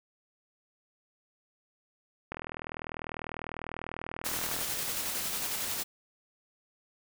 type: click train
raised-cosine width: 0.5 ms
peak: -22 dBFS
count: 93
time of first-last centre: 2.32-4.614 s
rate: 40.1 Hz
type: noise with tremolo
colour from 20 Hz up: white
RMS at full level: -33 dBFS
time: 4.24-5.84 s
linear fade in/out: 20 ms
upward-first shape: square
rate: 11 Hz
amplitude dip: 25%
effects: none